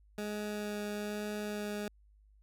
20% pulse tone with vibrato, 208.6 Hz, G#3, 8 cents sharp, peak -31 dBFS, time 0.18-1.88 s, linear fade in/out 2 ms, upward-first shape sine, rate 1.1 Hz, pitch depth 9 cents each way, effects added 51 Hz sine -60 dBFS peak until 2.42 s

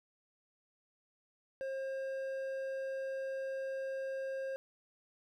triangle tone with hard clipping, 535 Hz, C5, 38 cents sharp, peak -38 dBFS, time 1.61-4.56 s, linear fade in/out 0 ms, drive 10 dB, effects none

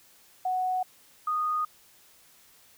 sine tone pair in turn, 740 / 1235.9 Hz, F#5 / D#6, 0 / -12 cents, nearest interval major sixth, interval 888 cents, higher second, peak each -25 dBFS, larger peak neither, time 0.45-0.83 / 1.27-1.65 s, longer neither, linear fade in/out 5 ms, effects white hiss -58 dBFS RMS until 2.77 s

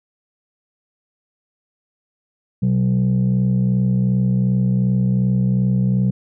sine tone pair together, 125.8 / 188.49 Hz, B2 / F#3, +32 / +32 cents, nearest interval perfect fifth, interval 700 cents, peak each -15 dBFS, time 2.62-6.11 s, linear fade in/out 10 ms, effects tanh soft clip ceiling -11 dBFS

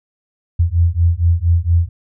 sine beating tone pair, 83.1 / 87.4 Hz, E2 / F2, +15 / +2 cents, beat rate 4.3 Hz, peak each -14 dBFS, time 0.59-1.89 s, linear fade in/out 10 ms, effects none

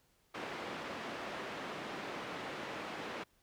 pink band-pass noise, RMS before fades -43 dBFS, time 0.34-3.24 s, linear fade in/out 10 ms, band 270 to 2700 Hz, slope 12 dB/octave, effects pink hiss -72 dBFS RMS until 3.42 s

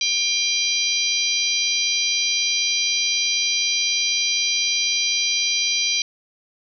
harmonic tone with a mistuned harmonic, 796 Hz, G5, 26 cents sharp, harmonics 3 / 4 / 5 / 6 / 7, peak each -25 / -25 / -25 / -25 / -25 dBFS, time 0.01-6.02 s, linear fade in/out 2 ms, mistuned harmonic 7, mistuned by +71 cents, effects none

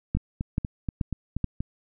two click trains, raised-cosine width 5 ms, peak -16 / -12 dBFS, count 7 / 4, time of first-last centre 0.17-1.605 / 0.15-1.443 s, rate 4.18 / 2.32 Hz, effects none

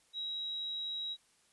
sine tone, 3848 Hz, B7, 46 cents flat, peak -36 dBFS, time 0.13-1.17 s, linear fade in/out 50 ms, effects white hiss -69 dBFS RMS until 1.52 s + resampled to 24000 Hz

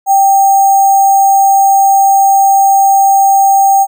sine tone with sample-and-hold, 784 Hz, G5, in tune, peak -4 dBFS, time 0.06-3.87 s, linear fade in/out 50 ms, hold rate 7350 Hz, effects none

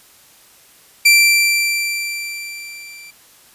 sawtooth tone with level ramp, 2349 Hz, D7, in tune, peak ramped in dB -3 to -33 dBFS, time 1.05-3.11 s, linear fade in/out 10 ms, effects white hiss -48 dBFS RMS until 3.54 s + resampled to 32000 Hz

